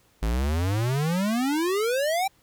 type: exponential sweep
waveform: square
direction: up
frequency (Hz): 51.91 to 798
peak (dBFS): -23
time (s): 0.22-2.28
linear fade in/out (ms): 10
effects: pink hiss -62 dBFS RMS until 2.42 s